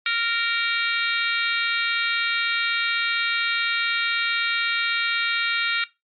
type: harmonic tone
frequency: 464.1 Hz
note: A#4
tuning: 8 cents flat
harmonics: 3 / 4 / 5 / 6 / 7 / 8 / 9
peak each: -26 / -29 / -25 / -30 / -32 / -28 / -34 dBFS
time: 0.06-5.84 s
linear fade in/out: 2 ms
effects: noise-tail reverb RT60 0.2 s tail -18 dB re dry + MP3 32 kbps